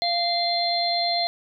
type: harmonic tone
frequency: 693 Hz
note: F5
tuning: 14 cents flat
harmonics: 1 / 3 / 5 / 6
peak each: -24 / -33 / -33 / -24 dBFS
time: 0.02-1.27 s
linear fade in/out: 0 ms
effects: none